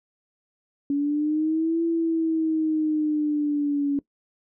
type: linear two-way sweep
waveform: sine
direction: up then down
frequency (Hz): 281.3 to 334.4 to 281.3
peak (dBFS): -20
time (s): 0.9-3.99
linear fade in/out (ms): 2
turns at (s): 1.83
effects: noise-tail reverb RT60 0.1 s tail -20 dB re dry